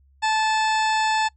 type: harmonic tone with a mistuned harmonic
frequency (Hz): 872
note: A5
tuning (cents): -16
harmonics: 1 / 2 / 3 / 4 / 5 / 6 / 8 / 9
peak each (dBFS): -20 / -26 / -30 / -32 / -34 / -36 / -38 / -39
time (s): 0.22-1.29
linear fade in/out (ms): 20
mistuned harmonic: 4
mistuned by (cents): +32
effects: noise-tail reverb RT60 0.1 s tail -22 dB re dry + added 68 Hz sine -54 dBFS peak until 1.36 s